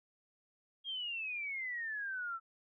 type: exponential sweep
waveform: sine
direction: down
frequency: 3268 to 1318.5 Hz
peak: -37 dBFS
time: 0.84-2.4 s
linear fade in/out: 50 ms
effects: none